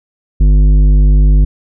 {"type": "tone with tanh clipping", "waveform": "sine", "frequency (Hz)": 50.1, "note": "G1", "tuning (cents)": 38, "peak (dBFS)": -6, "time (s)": [0.4, 1.45], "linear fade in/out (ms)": 10, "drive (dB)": 11, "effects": []}